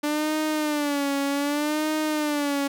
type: tone with vibrato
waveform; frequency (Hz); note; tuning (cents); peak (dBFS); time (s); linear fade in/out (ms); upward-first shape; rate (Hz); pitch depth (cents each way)
sawtooth; 293.9; D4; +1; -19; 0.03-2.68; 10; sine; 0.65; 91
effects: none